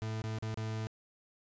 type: tone with dropouts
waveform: 40% pulse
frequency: 110 Hz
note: A2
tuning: in tune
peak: -34 dBFS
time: 0.02-0.87 s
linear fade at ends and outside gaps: 0 ms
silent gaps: 0.219-0.24 / 0.386-0.425 / 0.543-0.574 s
effects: resampled to 16000 Hz